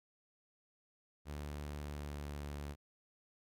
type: tone with pitch glide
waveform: sawtooth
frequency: 73.42 to 72.45 Hz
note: D2 to D2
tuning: 0 to -23 cents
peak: -38 dBFS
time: 1.25-2.76 s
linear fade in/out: 50 ms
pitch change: -23 cents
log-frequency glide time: 1.79-2.41 s
effects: none